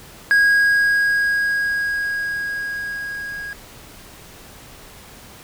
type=tone with level ramp; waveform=triangle; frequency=1643 Hz; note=G#6; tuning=19 cents flat; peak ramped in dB=-9 to -26 dBFS; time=0.31-3.53 s; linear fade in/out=0 ms; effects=pink hiss -42 dBFS RMS until 5.43 s